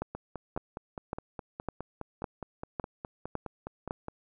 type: two click trains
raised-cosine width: 1 ms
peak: -23 / -18 dBFS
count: 20 / 8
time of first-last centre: 0.15-4.084 / 0.02-3.909 s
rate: 4.83 / 1.8 Hz
effects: none